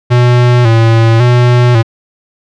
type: tone with vibrato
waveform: square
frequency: 118 Hz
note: A#2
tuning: 22 cents sharp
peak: -5 dBFS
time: 0.1-1.83 s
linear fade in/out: 20 ms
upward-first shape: square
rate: 0.91 Hz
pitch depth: 64 cents each way
effects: low-pass 4000 Hz 12 dB/octave